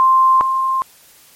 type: tone pair in turn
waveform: sine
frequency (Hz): 1050 / 1055.1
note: C6 / C6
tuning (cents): +6 / +14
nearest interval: unison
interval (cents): 8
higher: second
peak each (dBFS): -8 / -14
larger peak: first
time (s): 0-0.41 / 0.41-0.82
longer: neither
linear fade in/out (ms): 0
effects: white hiss -47 dBFS RMS until 1.35 s + MP3 64 kbps